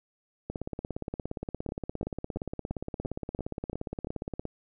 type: two click trains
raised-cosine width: 2 ms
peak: -21 / -20 dBFS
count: 8 / 69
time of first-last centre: 1.69-4.071 / 0.5-4.453 s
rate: 2.94 / 17.2 Hz
effects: none